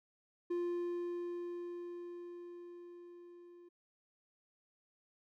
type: tone with level ramp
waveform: triangle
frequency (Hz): 349.2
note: F4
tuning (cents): 0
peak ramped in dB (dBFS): -31 to -53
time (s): 0.5-3.69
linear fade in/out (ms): 10
effects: none